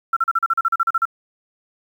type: tone bursts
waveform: sine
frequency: 1351 Hz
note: E6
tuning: 42 cents sharp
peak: -14 dBFS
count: 13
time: 0.13-1.054 s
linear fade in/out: 5 ms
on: 36 ms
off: 38 ms
effects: 8-bit

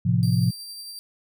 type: chord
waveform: sine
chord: F major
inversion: first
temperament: equal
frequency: 110 / 130.81 / 174.61 Hz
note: A2 / C3 / F3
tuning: 0 / 0 / 0 cents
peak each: -22 dBFS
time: 0.05-0.51 s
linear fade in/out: 10 ms
type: tone with tremolo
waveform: sawtooth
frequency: 4699 Hz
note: D8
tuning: in tune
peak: -32 dBFS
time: 0.23-0.99 s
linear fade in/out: 0 ms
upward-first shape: sine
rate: 11 Hz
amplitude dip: 25%
effects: none

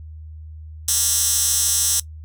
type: tone with high-pass filter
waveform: 10% pulse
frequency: 233.1 Hz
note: A#3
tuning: in tune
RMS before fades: -19 dBFS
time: 0.88-2 s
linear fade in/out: 2 ms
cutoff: 7000 Hz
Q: 1.8
effects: noise-tail reverb RT60 0.1 s tail -19 dB re dry + added 78 Hz sine -34 dBFS peak until 2.24 s

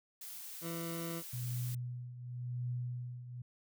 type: noise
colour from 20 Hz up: blue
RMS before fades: -47 dBFS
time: 0.21-1.75 s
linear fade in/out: 5 ms
type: tone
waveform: 20% pulse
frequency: 167.2 Hz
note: E3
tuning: 25 cents sharp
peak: -34 dBFS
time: 0.61-1.23 s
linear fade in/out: 50 ms
type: tone with tremolo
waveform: sine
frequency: 123 Hz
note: B2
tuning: 7 cents flat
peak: -34 dBFS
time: 1.33-3.42 s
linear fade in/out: 5 ms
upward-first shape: triangle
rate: 0.91 Hz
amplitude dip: 75%
effects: none

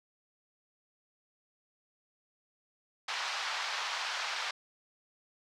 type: band-pass noise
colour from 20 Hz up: pink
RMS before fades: -36 dBFS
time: 3.08-4.51 s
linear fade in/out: 5 ms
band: 830 to 5400 Hz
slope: 24 dB/octave
effects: none

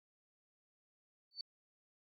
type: tone with exponential growth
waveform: sine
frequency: 4517 Hz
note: C#8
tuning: 32 cents sharp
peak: -36 dBFS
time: 1.31-1.41 s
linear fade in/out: 2 ms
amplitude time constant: 20 ms
effects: MP3 48 kbps

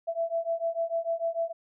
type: beating tone pair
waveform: sine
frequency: 663 / 669.7 Hz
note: E5 / E5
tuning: +10 / +27 cents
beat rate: 6.7 Hz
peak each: -30 dBFS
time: 0.07-1.53 s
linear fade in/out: 20 ms
effects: none

